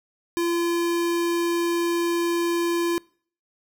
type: tone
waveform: square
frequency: 341.8 Hz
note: F4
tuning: 37 cents flat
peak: -22 dBFS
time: 0.37-2.98 s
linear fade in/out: 0 ms
effects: noise-tail reverb RT60 0.5 s tail -25 dB re dry